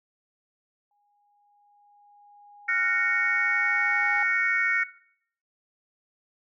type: tone with exponential growth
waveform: sine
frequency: 821 Hz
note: G#5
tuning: 20 cents flat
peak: -28 dBFS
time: 0.91-4.23 s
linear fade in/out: 2 ms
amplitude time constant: 720 ms
type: chord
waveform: sine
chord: Gb major seventh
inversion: third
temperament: just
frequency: 1387.5 / 1480 / 1850 / 2220 Hz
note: F6 / Gb6 / Bb6 / Db7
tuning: -12 / 0 / -14 / +2 cents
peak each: -30 / -30 / -26 / -26 dBFS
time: 2.68-4.84 s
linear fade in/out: 10 ms
effects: noise-tail reverb RT60 0.6 s tail -17 dB re dry + tanh soft clip ceiling -11 dBFS